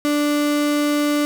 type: tone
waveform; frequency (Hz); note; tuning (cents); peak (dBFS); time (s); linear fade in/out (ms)
35% pulse; 293.7; D4; 0; -15; 0.05-1.25; 0
effects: 8-bit